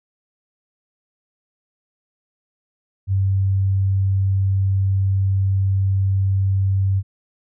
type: tone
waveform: sine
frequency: 96.8 Hz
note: G2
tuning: 21 cents flat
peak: -15 dBFS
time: 3.07-7.03 s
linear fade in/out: 50 ms
effects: none